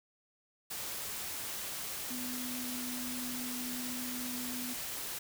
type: tone in noise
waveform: sine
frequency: 248.5 Hz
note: B3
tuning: 11 cents sharp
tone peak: -40 dBFS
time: 2.1-4.74 s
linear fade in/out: 10 ms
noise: white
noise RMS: -40 dBFS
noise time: 0.7-5.19 s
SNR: -3 dB
effects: none